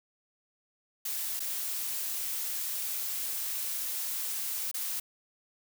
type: noise with dropouts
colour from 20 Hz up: blue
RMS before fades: -34 dBFS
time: 1.05-5 s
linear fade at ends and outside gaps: 5 ms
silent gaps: 1.395-1.402 / 4.714-4.741 s
effects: none